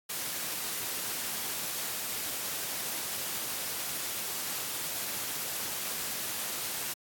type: noise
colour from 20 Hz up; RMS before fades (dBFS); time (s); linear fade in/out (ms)
white; -35; 0.09-6.94; 10
effects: high-pass 100 Hz 12 dB/octave + AAC 64 kbps